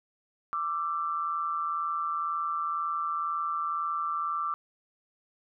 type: tone pair together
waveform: sine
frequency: 1174.7 / 1336.7 Hz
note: D6 / E6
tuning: 0 / +24 cents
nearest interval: major second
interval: 224 cents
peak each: -29 / -34 dBFS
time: 0.53-4.54 s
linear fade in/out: 0 ms
effects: none